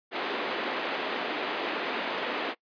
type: band-pass noise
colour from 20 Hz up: pink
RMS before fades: -32 dBFS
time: 0.11-2.55 s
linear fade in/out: 50 ms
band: 290 to 3500 Hz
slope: 24 dB/octave
effects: noise-tail reverb RT60 0.1 s tail -23 dB re dry + resampled to 11025 Hz